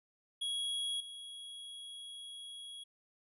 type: tone with level steps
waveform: square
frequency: 3322 Hz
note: G#7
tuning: in tune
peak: -35 / -46 dBFS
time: 0.41-2.84 s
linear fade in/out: 10 ms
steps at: 1 s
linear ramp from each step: 5 ms
effects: resampled to 24000 Hz